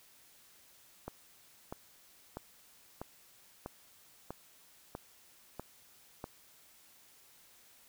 click train, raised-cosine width 1 ms, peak -26 dBFS, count 9, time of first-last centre 1.08-6.241 s, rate 1.55 Hz, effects white hiss -62 dBFS RMS until 7.88 s

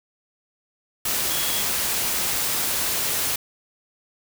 sine tone in noise, 3322 Hz, G#7, in tune, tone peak -32 dBFS, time 1.3-1.62 s, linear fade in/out 5 ms, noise white, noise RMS -24 dBFS, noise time 1.05-3.36 s, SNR -11 dB, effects none

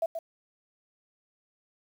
sine tone with echo, 660 Hz, E5, 2 cents sharp, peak -24 dBFS, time 0.02-0.06 s, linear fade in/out 5 ms, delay 130 ms, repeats 1, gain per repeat -7 dB, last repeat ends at 0.19 s, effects 9-bit

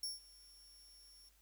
sawtooth tone with ADSR envelope, 5480 Hz, F8, 34 cents flat, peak -35 dBFS, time 0.03-1.29 s, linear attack 3 ms, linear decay 160 ms, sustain -22 dB, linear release 4 ms, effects added 50 Hz sine -70 dBFS peak until 1.41 s + white hiss -72 dBFS RMS until 1.41 s

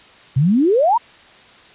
sine exponential sweep, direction up, 123.47 to 998 Hz, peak -11 dBFS, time 0.36-0.98 s, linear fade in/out 10 ms, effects white hiss -45 dBFS RMS until 1.74 s + resampled to 8000 Hz

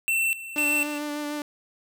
square tone with tremolo, 2689 Hz, E7, 34 cents sharp, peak -22 dBFS, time 0.08-0.98 s, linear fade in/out 0 ms, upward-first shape square, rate 2 Hz, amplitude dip 80%
sawtooth tone with vibrato, 295.3 Hz, D4, 10 cents sharp, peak -25 dBFS, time 0.56-1.42 s, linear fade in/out 2 ms, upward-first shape sine, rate 6.7 Hz, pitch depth 18 cents each way
effects none

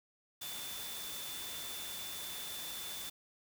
sine tone in noise, 3520 Hz, A7, in tune, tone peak -46 dBFS, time 0.41-3.1 s, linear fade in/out 10 ms, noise white, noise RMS -44 dBFS, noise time 0.41-3.1 s, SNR -5 dB, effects none

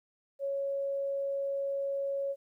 sine tone, 554 Hz, C#5, 1 cent flat, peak -30 dBFS, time 0.39-2.36 s, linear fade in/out 50 ms, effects 12-bit

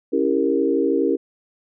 sine chord, C# diminished seventh, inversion none, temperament equal with one note detuned, 277.2 / 329.6 / 397.5 / 466.2 Hz, C#4 / E4 / G4 / Bb4, 0 / 0 / +24 / 0 cents, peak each -22 dBFS, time 0.12-1.17 s, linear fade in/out 20 ms, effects none

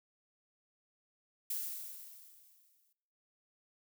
violet noise with exponential decay, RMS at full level -36 dBFS, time 1.5-2.93 s, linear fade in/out 5 ms, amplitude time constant 310 ms, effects noise-tail reverb RT60 1.0 s tail -22 dB re dry

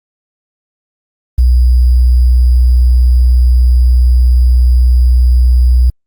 sine tone with sample-and-hold, 61.6 Hz, B1, 4 cents flat, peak -4 dBFS, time 1.38-5.9 s, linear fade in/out 5 ms, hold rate 4900 Hz, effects Opus 24 kbps

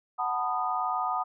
sine chord, B dominant seventh, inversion second, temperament just, 740.8 / 889 / 987.8 / 1234.7 Hz, F#5 / A5 / B5 / D#6, +2 / +18 / 0 / -14 cents, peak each -31 / -34 / -34 / -30 dBFS, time 0.18-1.24 s, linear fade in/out 20 ms, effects none

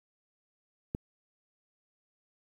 click, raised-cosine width 3 ms, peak -19 dBFS, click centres 0.949 s, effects 9-bit

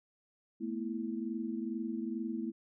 sine chord, A suspended second, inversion none, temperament equal with one note detuned, 220 / 242.3 / 329.6 Hz, A3 / B3 / E4, 0 / -33 / 0 cents, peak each -38 / -39 / -39 dBFS, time 0.6-2.52 s, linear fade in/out 20 ms, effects none

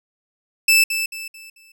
sawtooth tone with echo, 2637 Hz, E7, in tune, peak -8 dBFS, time 0.68-0.84 s, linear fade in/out 5 ms, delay 220 ms, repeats 4, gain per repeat -9 dB, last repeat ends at 1.72 s, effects none

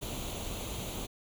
pink noise with comb filter, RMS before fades -38 dBFS, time 0.01-1.07 s, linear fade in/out 20 ms, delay 0.29 ms, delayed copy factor +0.65, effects none

